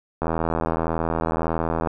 click train, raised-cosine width 1 ms, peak -9 dBFS, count 136, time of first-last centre 0.22-1.872 s, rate 81.7 Hz, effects none

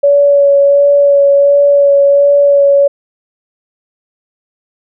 sine tone with vibrato, 566 Hz, C#5, 36 cents sharp, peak -4 dBFS, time 0.03-2.88 s, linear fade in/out 10 ms, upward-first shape sine, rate 1.4 Hz, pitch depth 14 cents each way, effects none

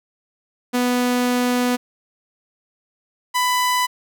sawtooth tone pair in turn, 246.9 / 996.5 Hz, B3 / B5, 0 / +15 cents, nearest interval 2 octaves, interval 2415 cents, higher second, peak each -13 dBFS, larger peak neither, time 0.73-1.77 / 3.34-3.87 s, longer first, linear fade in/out 20 ms, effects none

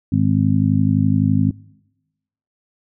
harmonic tone, 51.8 Hz, G#1, 4 cents flat, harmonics 2 / 3 / 4 / 5, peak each -19 / -19 / -19 / -19 dBFS, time 0.12-1.51 s, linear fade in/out 5 ms, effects noise-tail reverb RT60 1.0 s tail -24 dB re dry

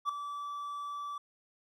triangle tone with ADSR envelope, 1157 Hz, D6, 26 cents flat, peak -24 dBFS, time 0.05-1.18 s, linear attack 42 ms, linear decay 3 ms, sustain -11 dB, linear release 4 ms, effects none

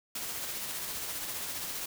white noise with tremolo, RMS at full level -36 dBFS, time 0.15-1.86 s, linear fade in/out 5 ms, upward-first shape sine, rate 15 Hz, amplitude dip 30%, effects none

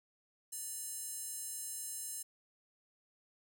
square tone with high-pass filter, 584 Hz, D5, 10 cents flat, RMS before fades -43 dBFS, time 0.52-2.23 s, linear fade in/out 10 ms, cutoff 8500 Hz, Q 2.7, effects none

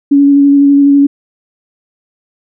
sine tone with vibrato, 281.8 Hz, C#4, 29 cents sharp, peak -3 dBFS, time 0.11-1.07 s, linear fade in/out 10 ms, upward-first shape square, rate 12 Hz, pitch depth 11 cents each way, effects none

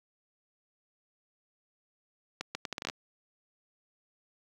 accelerating click train, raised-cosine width 0.2 ms, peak -17 dBFS, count 10, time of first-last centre 2.41-2.898 s, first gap 140 ms, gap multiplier 0.73, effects high-pass 100 Hz 12 dB/octave + 9-bit

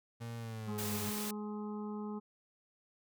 35% pulse tone with pitch glide, 116.54 to 102.04 Hz, A#2 to G#2, 0 to -30 cents, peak -39 dBFS, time 0.2-1.11 s, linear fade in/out 20 ms, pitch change -230 cents, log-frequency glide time 0.37-0.92 s
harmonic tone, 210 Hz, G#3, 19 cents sharp, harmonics 1 / 2 / 4 / 5 / 6, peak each -39 / -45 / -51 / -53 / -55 dBFS, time 0.67-2.2 s, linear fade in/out 20 ms
white noise, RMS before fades -41 dBFS, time 0.78-1.31 s, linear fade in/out 5 ms
effects none

